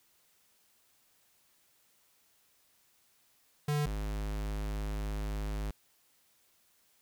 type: tone pair in turn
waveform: square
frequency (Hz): 147.6 / 51.73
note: D3 / G#1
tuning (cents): +9 / -6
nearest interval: octave + tritone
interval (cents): 1815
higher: first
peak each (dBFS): -29 / -34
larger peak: first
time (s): 3.68-3.86 / 3.86-5.71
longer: second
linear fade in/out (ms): 5
effects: white hiss -69 dBFS RMS until 7.01 s